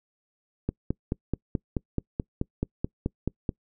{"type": "click train", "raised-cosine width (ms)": 3, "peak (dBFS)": -13, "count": 14, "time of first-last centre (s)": [0.69, 3.492], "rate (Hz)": 4.64, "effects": ["noise-tail reverb RT60 0.1 s tail -26 dB re dry"]}